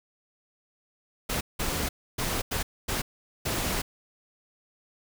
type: noise bursts at uneven times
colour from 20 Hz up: pink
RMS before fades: -29 dBFS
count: 6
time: 1.29-1.41 / 1.59-1.89 / 2.18-2.42 / 2.51-2.63 / 2.88-3.02 / 3.45-3.82 s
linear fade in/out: 10 ms
effects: none